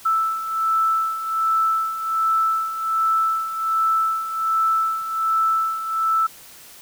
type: beating tone pair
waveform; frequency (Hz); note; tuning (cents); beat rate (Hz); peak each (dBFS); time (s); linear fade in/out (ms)
sine; 1318.5 / 1319.8; E6 / E6; 0 / +2; 1.3; -25 / -19; 0.05-6.27; 10
effects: white hiss -44 dBFS RMS until 6.81 s